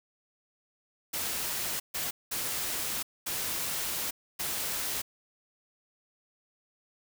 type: noise bursts at uneven times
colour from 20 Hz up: white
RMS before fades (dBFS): -33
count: 5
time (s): 1.13-1.8 / 1.94-2.11 / 2.31-3.03 / 3.26-4.11 / 4.39-5.02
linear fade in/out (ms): 10
effects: none